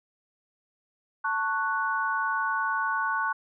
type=chord; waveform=sine; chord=F# minor; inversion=first; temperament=equal with one note detuned; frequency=889.2 / 1108.7 / 1480 Hz; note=A5 / C#6 / F#6; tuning=+18 / 0 / 0 cents; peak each=-31 / -29 / -28 dBFS; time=1.24-3.33 s; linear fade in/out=10 ms; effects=none